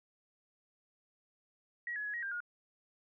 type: tone with pitch steps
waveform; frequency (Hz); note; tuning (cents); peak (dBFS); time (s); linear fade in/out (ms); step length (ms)
sine; 1909 / 1692 / 1680 / 1893 / 1593 / 1434; A#6 / G#6 / G#6 / A#6 / G6 / F6; +41 / +32 / +19 / +26 / +27 / +45; -36; 1.87-2.404; 2; 89
effects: none